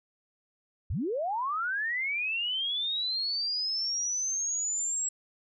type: linear sweep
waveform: sine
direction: up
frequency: 52.5 to 7700 Hz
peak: -28 dBFS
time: 0.9-5.09 s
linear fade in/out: 5 ms
effects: none